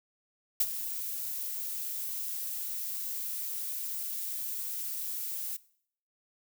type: noise with ADSR envelope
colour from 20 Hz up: violet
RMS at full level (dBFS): -24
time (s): 0.6-5.57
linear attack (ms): 6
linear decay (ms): 45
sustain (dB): -12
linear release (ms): 10
effects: noise-tail reverb RT60 0.6 s tail -20 dB re dry